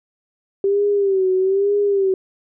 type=tone with vibrato; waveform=sine; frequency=390.5 Hz; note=G4; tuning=7 cents flat; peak=-14 dBFS; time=0.64-2.14 s; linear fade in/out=2 ms; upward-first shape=sine; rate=1.1 Hz; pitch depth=81 cents each way; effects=none